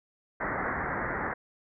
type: low-pass noise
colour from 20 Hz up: white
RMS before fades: -32 dBFS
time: 0.4-1.34 s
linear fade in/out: 10 ms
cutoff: 2000 Hz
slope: 96 dB/octave
effects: none